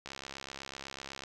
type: click train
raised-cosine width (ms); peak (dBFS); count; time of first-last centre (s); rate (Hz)
0.2; -24; 81; 0.06-1.236; 68
effects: none